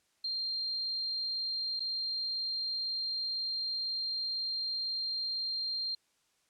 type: tone with dropouts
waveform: sine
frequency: 4186 Hz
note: C8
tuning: in tune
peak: -32 dBFS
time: 0.24-5.95 s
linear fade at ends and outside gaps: 5 ms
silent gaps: 1.796-1.803 s
effects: white hiss -73 dBFS RMS until 6.49 s + low-pass 9000 Hz 12 dB/octave